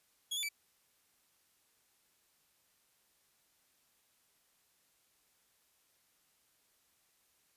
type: tone with pitch steps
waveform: sawtooth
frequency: 3334 / 3490 / 2310 Hz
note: G#7 / A7 / D7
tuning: +6 / -15 / -29 cents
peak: -32 dBFS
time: 0.31-0.49 s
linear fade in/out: 10 ms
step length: 60 ms
effects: white hiss -73 dBFS RMS until 7.56 s + resampled to 32000 Hz